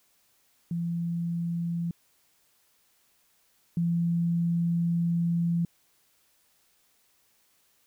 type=tone pair in turn; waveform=sine; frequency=169.9 / 169.9 Hz; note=F3 / F3; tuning=-47 / -47 cents; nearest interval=unison; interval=0 cents; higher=neither; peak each=-27 / -23 dBFS; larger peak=second; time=0.71-1.91 / 3.77-5.65 s; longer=second; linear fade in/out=2 ms; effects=white hiss -67 dBFS RMS until 7.86 s